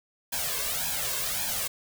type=noise with flanger; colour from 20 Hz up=white; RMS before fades=-30 dBFS; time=0.32-1.68 s; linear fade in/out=10 ms; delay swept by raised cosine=1.2 to 1.9 ms; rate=1.8 Hz; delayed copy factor=+0.85; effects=none